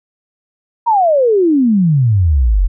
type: exponential sweep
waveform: sine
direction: down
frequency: 965 to 40.97 Hz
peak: -8 dBFS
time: 0.86-2.68 s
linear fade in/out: 20 ms
effects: none